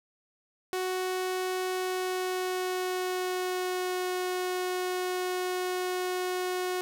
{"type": "tone with pitch glide", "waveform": "sawtooth", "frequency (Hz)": [370, 365.1], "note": ["F#4", "F#4"], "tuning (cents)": [0, -23], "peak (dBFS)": -25, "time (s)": [0.73, 6.81], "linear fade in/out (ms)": 0, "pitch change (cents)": -23, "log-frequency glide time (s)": [1.68, 4.08], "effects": []}